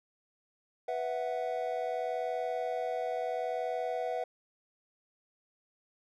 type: chord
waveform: triangle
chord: B suspended fourth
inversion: none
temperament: equal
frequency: 493.9 / 659.3 / 740 Hz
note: B4 / E5 / F#5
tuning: 0 / 0 / 0 cents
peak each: -34 dBFS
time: 0.88-4.24 s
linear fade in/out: 5 ms
effects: none